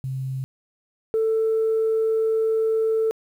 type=tone pair in turn; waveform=sine; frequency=132.2 / 443.8 Hz; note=C3 / A4; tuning=+18 / +15 cents; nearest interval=octave + major sixth; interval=2097 cents; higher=second; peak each=-25 / -17 dBFS; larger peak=second; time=0.04-0.44 / 1.14-3.11 s; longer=second; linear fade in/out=0 ms; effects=tanh soft clip ceiling -15 dBFS + 9-bit